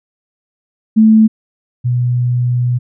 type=tone pair in turn; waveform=sine; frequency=219.1 / 122.97 Hz; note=A3 / B2; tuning=-7 / -7 cents; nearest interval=minor seventh; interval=1000 cents; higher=first; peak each=-4 / -11 dBFS; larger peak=first; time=0.96-1.28 / 1.84-2.79 s; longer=second; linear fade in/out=20 ms; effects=none